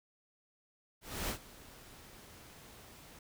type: noise with ADSR envelope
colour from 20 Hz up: pink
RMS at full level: -36 dBFS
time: 1.01-3.19 s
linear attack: 280 ms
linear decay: 88 ms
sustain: -19 dB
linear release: 3 ms
effects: none